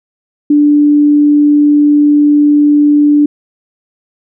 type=tone; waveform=sine; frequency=293.7 Hz; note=D4; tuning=in tune; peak=-4 dBFS; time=0.5-3.26 s; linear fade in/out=5 ms; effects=none